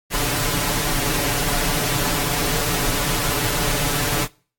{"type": "noise with comb filter", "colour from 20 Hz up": "pink", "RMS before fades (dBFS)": -21, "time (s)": [0.1, 4.28], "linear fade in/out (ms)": 50, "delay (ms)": 6.9, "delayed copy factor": 1, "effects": ["noise-tail reverb RT60 0.4 s tail -23 dB re dry", "AAC 64 kbps"]}